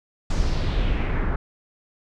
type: noise with low-pass filter sweep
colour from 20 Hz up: brown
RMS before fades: -22 dBFS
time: 0.3-1.36 s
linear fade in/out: 5 ms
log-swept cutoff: 6900 to 1500 Hz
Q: 2.3
effects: none